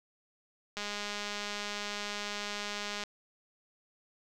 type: click train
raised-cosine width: 0.2 ms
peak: -20 dBFS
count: 468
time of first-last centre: 0.77-3.037 s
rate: 206 Hz
effects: none